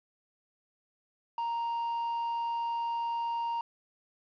triangle tone, 932.3 Hz, A#5, in tune, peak -28 dBFS, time 1.38-3.61 s, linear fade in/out 2 ms, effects resampled to 11025 Hz + 10-bit

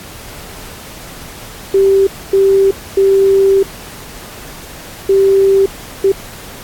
sine tone bursts at uneven times, 390 Hz, G4, 9 cents flat, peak -6 dBFS, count 5, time 1.74-2.07 / 2.33-2.71 / 2.97-3.63 / 5.09-5.66 / 6.04-6.12 s, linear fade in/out 5 ms, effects pink hiss -32 dBFS RMS until 6.63 s + AAC 64 kbps

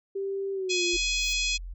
sine tone with pitch glide, 392 to 349.2 Hz, G4 to F4, 0 to 0 cents, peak -28 dBFS, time 0.15-0.97 s, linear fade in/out 10 ms, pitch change -200 cents, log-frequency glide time 0.53-0.84 s
harmonic tone, 840 Hz, G#5, 19 cents sharp, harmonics 3 / 4 / 5 / 6 / 7 / 8 / 9, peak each -29 / -31 / -33 / -35 / -36 / -37 / -38 dBFS, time 0.69-1.58 s, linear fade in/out 20 ms
sine tone, 43.65 Hz, F1, in tune, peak -35 dBFS, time 0.93-1.74 s, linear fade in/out 10 ms
violet noise with exponential growth, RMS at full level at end -44 dBFS, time 0.95-1.33 s, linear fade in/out 0 ms, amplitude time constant 81 ms
effects none

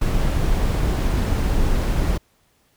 brown noise, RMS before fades -19 dBFS, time 0.01-2.18 s, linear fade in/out 10 ms, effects pink hiss -62 dBFS RMS until 2.76 s

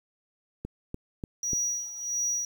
click train, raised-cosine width 3 ms, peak -21 dBFS, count 4, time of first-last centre 0.65-1.532 s, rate 3.4 Hz
triangle tone with tremolo, 5790 Hz, F#8, 38 cents flat, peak -24 dBFS, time 1.43-2.45 s, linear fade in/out 2 ms, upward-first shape sine, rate 1.5 Hz, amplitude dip 75%
effects 9-bit

